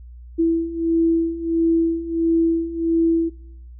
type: beating tone pair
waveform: sine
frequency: 329.6 / 331.1 Hz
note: E4 / E4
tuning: 0 / +8 cents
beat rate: 1.5 Hz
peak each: -22 / -18 dBFS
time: 0.38-3.3 s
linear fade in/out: 20 ms
effects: noise-tail reverb RT60 0.8 s tail -23 dB re dry + added 60 Hz sine -37 dBFS peak until 3.79 s